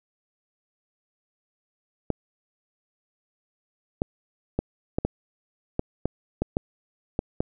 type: clicks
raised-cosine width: 2 ms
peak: -10 dBFS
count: 11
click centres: 2.103 / 4.019 / 4.59 / 4.985 / 5.05 / 5.794 / 6.056 / 6.42 / 6.569 / 7.191 / 7.405 s
effects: none